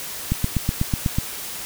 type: click train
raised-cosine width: 5 ms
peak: -7 dBFS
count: 8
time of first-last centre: 0.32-1.185 s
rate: 8.09 Hz
effects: white hiss -32 dBFS RMS until 1.65 s